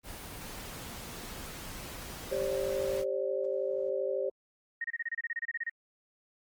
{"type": "noise", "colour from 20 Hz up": "pink", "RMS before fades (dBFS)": -43, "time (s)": [0.03, 3.05], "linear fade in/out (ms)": 50}
{"type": "chord", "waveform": "sine", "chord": "G suspended fourth", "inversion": "none", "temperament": "equal with one note detuned", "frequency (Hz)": [392, 534.6, 587.3], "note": ["G4", "C5", "D5"], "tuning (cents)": [0, 37, 0], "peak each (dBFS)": [-34, -32, -36], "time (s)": [2.31, 4.3], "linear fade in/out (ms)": 10}
{"type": "tone bursts", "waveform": "sine", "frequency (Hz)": 1863, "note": "A#6", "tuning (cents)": -2, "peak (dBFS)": -31, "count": 15, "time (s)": [4.81, 5.697], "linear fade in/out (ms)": 5, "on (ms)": 33, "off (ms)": 28}
{"effects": ["Opus 24 kbps"]}